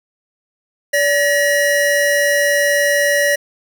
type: tone pair together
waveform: square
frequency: 575 / 1906.3 Hz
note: D5 / A#6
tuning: -37 / +38 cents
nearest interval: octave + major sixth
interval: 2075 cents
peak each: -16 dBFS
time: 0.93-3.36 s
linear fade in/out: 10 ms
effects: none